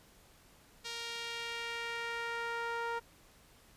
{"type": "tone with band-pass filter sweep", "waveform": "sawtooth", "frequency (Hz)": 466.2, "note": "A#4", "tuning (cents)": 0, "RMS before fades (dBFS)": -39, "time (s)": [0.84, 3], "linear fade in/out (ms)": 20, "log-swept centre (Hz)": [4200, 1100], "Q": 1.3, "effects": ["pink hiss -62 dBFS RMS until 3.76 s", "resampled to 32000 Hz"]}